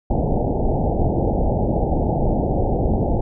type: low-pass noise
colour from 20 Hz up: pink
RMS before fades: -19 dBFS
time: 0.1-3.21 s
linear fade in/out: 5 ms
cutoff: 840 Hz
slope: 96 dB/octave
effects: none

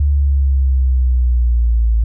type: exponential sweep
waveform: sine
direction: down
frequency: 72.5 to 55.2 Hz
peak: -10 dBFS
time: 0-2.04 s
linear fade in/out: 5 ms
effects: none

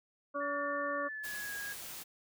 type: harmonic tone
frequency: 285.4 Hz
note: D4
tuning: 49 cents flat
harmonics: 1 / 2 / 4 / 5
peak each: -43 / -37 / -37 / -43 dBFS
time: 0.34-1.09 s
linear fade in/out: 20 ms
type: tone with pitch glide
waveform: sine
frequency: 1782 to 1643.6 Hz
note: A6 to G#6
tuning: +22 to -18 cents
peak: -39 dBFS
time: 0.4-1.74 s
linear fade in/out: 20 ms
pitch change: -140 cents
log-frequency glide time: 0.98-1.55 s
type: noise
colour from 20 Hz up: white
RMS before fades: -45 dBFS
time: 1.23-2.04 s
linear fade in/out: 20 ms
effects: none

